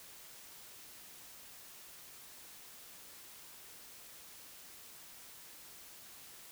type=silence; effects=white hiss -54 dBFS RMS until 6.51 s